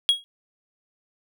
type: tone with exponential decay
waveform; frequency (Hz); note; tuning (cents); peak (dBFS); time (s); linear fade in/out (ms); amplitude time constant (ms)
triangle; 3302; G#7; -11; -10; 0.09-0.24; 0; 31
effects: none